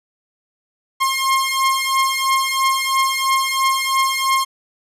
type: beating tone pair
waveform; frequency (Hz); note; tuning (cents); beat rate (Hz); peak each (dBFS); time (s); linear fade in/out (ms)
sawtooth; 1066 / 1069; C6 / C6; +32 / +37; 3; -15; 1-4.45; 20
effects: resampled to 32000 Hz